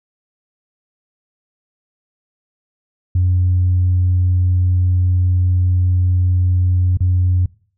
sine tone with dropouts, 90.5 Hz, F#2, 38 cents flat, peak -10 dBFS, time 3.15-7.46 s, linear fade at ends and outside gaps 5 ms, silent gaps 6.972-7.005 s, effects noise-tail reverb RT60 0.5 s tail -23 dB re dry + tanh soft clip ceiling -8 dBFS

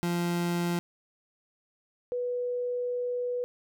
30% pulse / sine tone pair in turn, 173.3 / 491.2 Hz, F3 / B4, -13 / -9 cents, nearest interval octave + tritone, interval 1804 cents, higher second, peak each -24 / -28 dBFS, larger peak first, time 0.03-0.79 / 2.12-3.44 s, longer second, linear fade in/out 0 ms, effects none

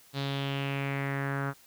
sawtooth tone with low-pass filter sweep, 138.59 Hz, C#3, in tune, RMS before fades -32 dBFS, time 0.13-1.54 s, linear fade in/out 50 ms, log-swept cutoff 4100 to 1400 Hz, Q 4, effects white hiss -58 dBFS RMS until 1.66 s

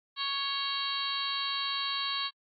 harmonic tone with a mistuned harmonic, 555 Hz, C#5, 2 cents sharp, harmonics 2 / 3 / 4 / 5 / 6 / 7 / 8, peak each -36 / -42 / -43 / -41 / -37 / -35 / -37 dBFS, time 0.16-2.31 s, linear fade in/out 50 ms, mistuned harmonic 6, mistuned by -64 cents, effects AAC 48 kbps

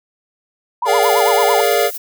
sine tone with vibrato, 875 Hz, A5, 10 cents flat, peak -16 dBFS, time 0.82-1.61 s, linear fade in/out 5 ms, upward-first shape sine, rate 9 Hz, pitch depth 260 cents each way
square chord, Bb dominant seventh, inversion third, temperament equal with one note detuned, 415.3 / 466.2 / 576.6 / 698.5 Hz, Ab4 / Bb4 / D5 / F5, 0 / 0 / -32 / 0 cents, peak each -19 dBFS, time 0.85-1.91 s, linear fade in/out 50 ms
violet noise with tremolo, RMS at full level -26 dBFS, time 1.02-1.98 s, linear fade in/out 10 ms, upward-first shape square, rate 13 Hz, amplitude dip 30%
effects none

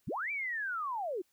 sine linear two-way sweep, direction up then down, 58.1 to 2369 to 328.8 Hz, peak -33 dBFS, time 0.07-1.22 s, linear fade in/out 10 ms, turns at 0.31 s, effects white hiss -74 dBFS RMS until 1.32 s

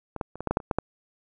clicks, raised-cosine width 1 ms, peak -20 / -14 / -26 / -18 / -12 / -10 / -7 / -27 / -10 / -9 dBFS, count 10, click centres 0.163 / 0.212 / 0.356 / 0.406 / 0.473 / 0.51 / 0.571 / 0.602 / 0.712 / 0.786 s, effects none

